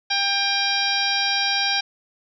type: harmonic tone with a mistuned harmonic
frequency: 797 Hz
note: G5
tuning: 28 cents sharp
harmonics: 1 / 2 / 3 / 4 / 5 / 6 / 7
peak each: -27 / -27 / -27 / -27 / -27 / -27 / -27 dBFS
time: 0.1-1.81 s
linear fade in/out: 10 ms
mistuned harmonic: 5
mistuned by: -42 cents
effects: none